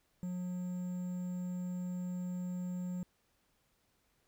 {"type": "tone with quantisation", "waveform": "triangle", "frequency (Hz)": 180, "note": "F#3", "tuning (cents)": -47, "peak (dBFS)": -34, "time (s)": [0.23, 3.03], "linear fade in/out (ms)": 0, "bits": 10, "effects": ["pink hiss -75 dBFS RMS until 4.27 s"]}